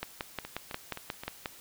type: two click trains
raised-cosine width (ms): 0.3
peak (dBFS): -23 / -17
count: 4 / 9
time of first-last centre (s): 0.45-1.235 / 0.03-1.459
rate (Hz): 3.82 / 5.6
effects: white hiss -52 dBFS RMS until 1.6 s